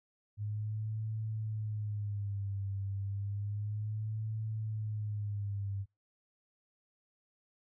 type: tone with vibrato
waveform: sine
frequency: 103.83 Hz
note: G#2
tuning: in tune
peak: -34 dBFS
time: 0.37-5.86 s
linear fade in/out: 50 ms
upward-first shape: sine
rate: 0.31 Hz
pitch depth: 93 cents each way
effects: noise-tail reverb RT60 0.2 s tail -24 dB re dry